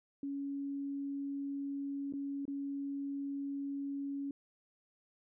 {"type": "tone with dropouts", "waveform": "sine", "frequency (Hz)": 279.4, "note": "C#4", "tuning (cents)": 14, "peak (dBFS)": -36, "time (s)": [0.23, 4.31], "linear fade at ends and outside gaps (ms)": 2, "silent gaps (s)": [[2.125, 2.136], [2.454, 2.479]], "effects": []}